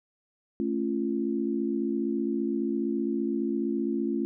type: chord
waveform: sine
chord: A augmented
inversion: none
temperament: just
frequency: 220 / 275 / 343.8 Hz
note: A3 / C#4 / E#4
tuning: 0 / -14 / -27 cents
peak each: -30 dBFS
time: 0.6-4.25 s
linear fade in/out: 0 ms
effects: none